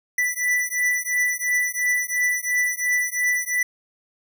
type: beating tone pair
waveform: square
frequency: 1975.5 / 1978.4 Hz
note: B6 / B6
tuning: 0 / +3 cents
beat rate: 2.9 Hz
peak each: -24 / -24 dBFS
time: 0.18-3.63 s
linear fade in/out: 5 ms
effects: none